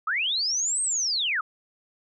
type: linear two-way sweep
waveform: sine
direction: up then down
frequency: 1174.7 to 8470 to 1174.7 Hz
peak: -23 dBFS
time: 0.07-1.41 s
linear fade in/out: 5 ms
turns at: 0.82 s
effects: none